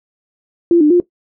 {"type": "tone with pitch steps", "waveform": "sine", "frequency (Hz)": [342.1, 299.5, 352.5], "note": ["F4", "D4", "F4"], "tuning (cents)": [-36, 34, 16], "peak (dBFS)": -6, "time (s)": [0.71, 1.001], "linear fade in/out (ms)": 2, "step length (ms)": 97, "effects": ["noise-tail reverb RT60 0.1 s tail -17 dB re dry"]}